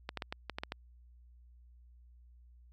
clicks, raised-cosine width 0.3 ms, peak -21 dBFS, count 8, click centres 0.091 / 0.173 / 0.222 / 0.325 / 0.497 / 0.585 / 0.635 / 0.721 s, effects added 60 Hz sine -56 dBFS peak until 2.72 s

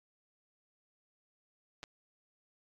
clicks, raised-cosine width 0.2 ms, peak -27 dBFS, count 2, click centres 1.831 / 1.838 s, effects AAC 64 kbps

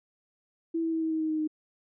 sine tone with pitch steps, 329.6 / 326.6 / 323.6 / 320.6 / 317.6 / 314.7 / 311.8 / 309 Hz, E4 / E4 / E4 / E4 / D#4 / D#4 / D#4 / D#4, 0 / -16 / -32 / -48 / +36 / +20 / +4 / -12 cents, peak -26 dBFS, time 0.74-1.476 s, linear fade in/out 10 ms, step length 92 ms, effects none

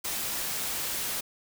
white noise, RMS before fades -32 dBFS, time 0.04-1.21 s, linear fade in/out 10 ms, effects none

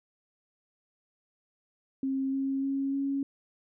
sine tone with pitch steps, 268.1 / 270.7 / 273.4 / 276.1 Hz, C4 / C#4 / C#4 / C#4, +42 / -41 / -24 / -7 cents, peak -27 dBFS, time 2.03-3.23 s, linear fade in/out 2 ms, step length 300 ms, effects none

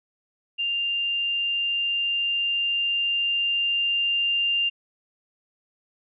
sine tone with level ramp, 2794 Hz, F7, in tune, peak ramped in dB -23 to -20 dBFS, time 0.58-4.7 s, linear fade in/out 20 ms, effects none

